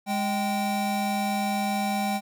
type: tone pair together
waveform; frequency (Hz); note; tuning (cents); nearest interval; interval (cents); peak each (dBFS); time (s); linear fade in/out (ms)
square; 206.3 / 779; G#3 / G5; -11 / -11; octave + major seventh; 2300; -28; 0.06-2.21; 50
effects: none